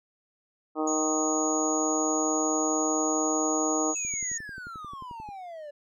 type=harmonic tone; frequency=155.56 Hz; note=D#3; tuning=in tune; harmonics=2 / 3 / 4 / 5 / 6 / 7 / 8; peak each=-28 / -32 / -34 / -33 / -39 / -38 / -36 dBFS; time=0.75-3.95 s; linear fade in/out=50 ms
type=tone; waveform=sine; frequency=6700 Hz; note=G#8; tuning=14 cents sharp; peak=-29 dBFS; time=0.87-4.38 s; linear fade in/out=5 ms
type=exponential sweep; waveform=triangle; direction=down; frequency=2637 to 572 Hz; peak=-36 dBFS; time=3.95-5.71 s; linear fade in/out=10 ms
type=click train; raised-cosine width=3 ms; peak=-33 dBFS; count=15; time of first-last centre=4.05-5.289 s; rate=11.3 Hz
effects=none